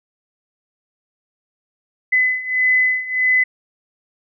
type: beating tone pair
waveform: sine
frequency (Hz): 2015 / 2016.6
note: B6 / B6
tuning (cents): +34 / +36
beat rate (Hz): 1.6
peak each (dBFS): -19 / -16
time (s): 2.12-3.44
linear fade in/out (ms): 10
effects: none